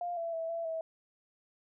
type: tone with pitch steps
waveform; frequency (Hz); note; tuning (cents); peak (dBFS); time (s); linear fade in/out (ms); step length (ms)
sine; 701 / 670 / 655 / 669 / 649; F5 / E5 / E5 / E5 / E5; +6 / +28 / -11 / +25 / -27; -33; 0.01-0.81; 2; 160
effects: none